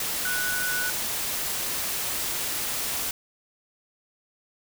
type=tone in noise; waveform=sine; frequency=1480 Hz; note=F#6; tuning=in tune; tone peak=-27 dBFS; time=0.25-0.9 s; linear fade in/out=2 ms; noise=white; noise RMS=-29 dBFS; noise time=0-3.11 s; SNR=-1 dB; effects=none